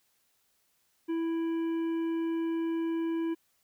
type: harmonic tone with a mistuned harmonic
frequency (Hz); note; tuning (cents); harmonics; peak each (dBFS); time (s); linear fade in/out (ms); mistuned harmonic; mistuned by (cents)
329.7; E4; 0; 1 / 3 / 5 / 7 / 9; -28 / -46 / -51 / -54 / -57; 1.08-3.35; 20; 7; +32
effects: white hiss -72 dBFS RMS until 3.63 s